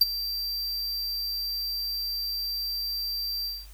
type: tone with ADSR envelope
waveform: square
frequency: 4699 Hz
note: D8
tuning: in tune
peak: -13 dBFS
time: 0.01-3.67 s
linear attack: 5 ms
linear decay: 26 ms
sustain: -16 dB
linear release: 220 ms
effects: added 50 Hz sine -44 dBFS peak until 3.73 s + white hiss -55 dBFS RMS until 3.73 s